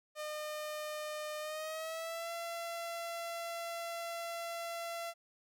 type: tone with pitch glide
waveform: sawtooth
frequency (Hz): 607 to 677.4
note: D#5 to E5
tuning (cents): -43 to +47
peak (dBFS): -35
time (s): 0.15-5.14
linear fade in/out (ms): 50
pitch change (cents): +190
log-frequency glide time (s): 1.39-2.31
effects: none